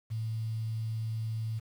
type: tone with quantisation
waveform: sine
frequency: 111.4 Hz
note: A2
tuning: 22 cents sharp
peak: -31 dBFS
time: 0.1-1.6 s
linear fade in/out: 20 ms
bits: 9
effects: none